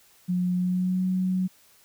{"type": "tone with pitch glide", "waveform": "sine", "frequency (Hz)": [180, 185.27], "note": ["F#3", "F#3"], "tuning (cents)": [-47, 3], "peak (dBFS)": -22, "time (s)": [0.28, 1.48], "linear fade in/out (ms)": 20, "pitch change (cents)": 50, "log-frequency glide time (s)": [0.55, 1.04], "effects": ["white hiss -58 dBFS RMS until 1.84 s"]}